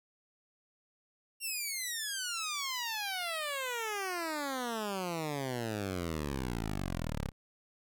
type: exponential sweep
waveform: 10% pulse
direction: down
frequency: 2790 to 32.7 Hz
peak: -26 dBFS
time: 1.4-7.32 s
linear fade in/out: 50 ms
effects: none